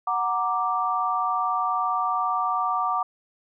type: chord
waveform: sine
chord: Gb augmented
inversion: none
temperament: equal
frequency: 740 / 932.3 / 1174.7 Hz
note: Gb5 / Bb5 / D6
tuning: 0 / 0 / 0 cents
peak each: -27 / -29 / -24 dBFS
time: 0.07-3.03 s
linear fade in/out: 5 ms
effects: none